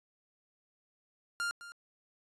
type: tone with echo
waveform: 45% pulse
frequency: 1400 Hz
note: F6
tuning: 4 cents sharp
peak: -32 dBFS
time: 1.4-1.51 s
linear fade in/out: 0 ms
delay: 210 ms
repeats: 1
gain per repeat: -14 dB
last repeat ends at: 1.72 s
effects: resampled to 24000 Hz